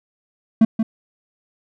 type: tone with echo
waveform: triangle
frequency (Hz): 222.8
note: A3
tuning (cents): +22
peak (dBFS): -6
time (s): 0.61-0.65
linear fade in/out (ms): 5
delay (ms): 180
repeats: 1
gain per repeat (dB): -7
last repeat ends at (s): 0.83
effects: none